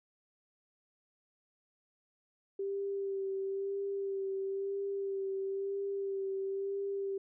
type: tone with vibrato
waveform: sine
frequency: 392.1 Hz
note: G4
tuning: in tune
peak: -33 dBFS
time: 2.59-7.18 s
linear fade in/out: 5 ms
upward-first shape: sine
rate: 1 Hz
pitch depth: 22 cents each way
effects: none